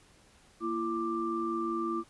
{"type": "tone cluster", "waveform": "sine", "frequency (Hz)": [232.1, 337.5, 1181], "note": ["A#3", "E4", "D6"], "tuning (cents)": [-7, 41, 9], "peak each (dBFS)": [-38, -32, -34], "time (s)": [0.6, 2.04], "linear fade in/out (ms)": 50, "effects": ["pink hiss -61 dBFS RMS until 2.09 s", "resampled to 24000 Hz"]}